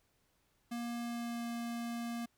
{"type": "tone with pitch glide", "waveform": "square", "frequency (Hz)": [236.7, 234.9], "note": ["A#3", "A#3"], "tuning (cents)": [27, 13], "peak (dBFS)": -38, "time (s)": [0.71, 2.26], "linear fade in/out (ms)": 10, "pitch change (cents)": -14, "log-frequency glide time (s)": [1.03, 1.46], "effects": ["pink hiss -75 dBFS RMS until 2.37 s"]}